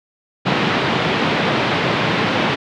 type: band-pass noise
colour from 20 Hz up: pink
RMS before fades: -18 dBFS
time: 0.45-2.56 s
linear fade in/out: 20 ms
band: 130 to 3600 Hz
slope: 24 dB/octave
effects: none